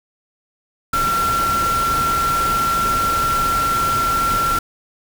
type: tone in noise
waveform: sine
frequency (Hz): 1361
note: F6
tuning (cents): -45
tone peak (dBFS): -16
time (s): 0.93-4.59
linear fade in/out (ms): 5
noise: pink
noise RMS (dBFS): -25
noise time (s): 0.93-4.59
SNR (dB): +6
effects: none